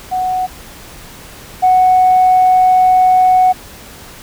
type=tone pair in turn; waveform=sine; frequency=740 / 740 Hz; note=F#5 / F#5; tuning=0 / 0 cents; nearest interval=unison; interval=0 cents; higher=neither; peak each=-13 / -5 dBFS; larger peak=second; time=0.11-0.47 / 1.62-3.53 s; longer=second; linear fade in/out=20 ms; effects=tanh soft clip ceiling -2 dBFS + pink hiss -35 dBFS RMS until 4.22 s